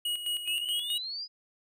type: tone with tremolo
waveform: square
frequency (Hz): 2900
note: F#7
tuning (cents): -35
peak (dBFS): -29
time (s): 0.05-0.98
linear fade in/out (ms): 5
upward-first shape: square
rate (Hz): 4.7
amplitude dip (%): 60
type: exponential sweep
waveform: sine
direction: up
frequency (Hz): 2489 to 5020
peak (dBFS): -34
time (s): 0.45-1.28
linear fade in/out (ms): 50
effects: none